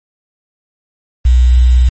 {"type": "tone with quantisation", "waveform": "sine", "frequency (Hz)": 61.74, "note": "B1", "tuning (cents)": 0, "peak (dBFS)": -4, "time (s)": [1.25, 1.89], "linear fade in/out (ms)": 5, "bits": 5, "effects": ["MP3 32 kbps"]}